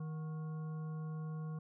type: harmonic tone with a mistuned harmonic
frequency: 156.9 Hz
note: D#3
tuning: 15 cents sharp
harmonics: 1 / 3 / 5 / 7 / 9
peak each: -39 / -55 / -61 / -57 / -65 dBFS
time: 0-1.59 s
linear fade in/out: 5 ms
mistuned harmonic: 5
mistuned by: -110 cents
effects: none